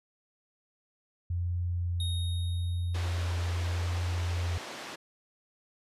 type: tone with vibrato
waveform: sine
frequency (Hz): 87.31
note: F2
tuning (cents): 0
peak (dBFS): -28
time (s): 1.3-4.58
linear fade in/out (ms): 5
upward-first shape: triangle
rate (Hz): 0.83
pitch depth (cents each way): 12
type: tone with exponential decay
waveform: square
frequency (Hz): 3729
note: A#7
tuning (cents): 0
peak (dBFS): -35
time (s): 2-4.07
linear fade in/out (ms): 2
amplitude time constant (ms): 450
type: band-pass noise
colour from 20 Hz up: pink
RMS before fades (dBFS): -42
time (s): 2.94-4.96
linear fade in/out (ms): 10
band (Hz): 340 to 5400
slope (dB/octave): 12
effects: resampled to 32000 Hz